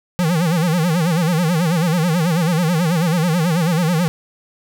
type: tone with vibrato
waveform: square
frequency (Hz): 168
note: E3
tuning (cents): +33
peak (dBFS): -15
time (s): 0.19-4.08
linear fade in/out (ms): 0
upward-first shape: sine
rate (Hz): 9.2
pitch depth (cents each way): 150
effects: none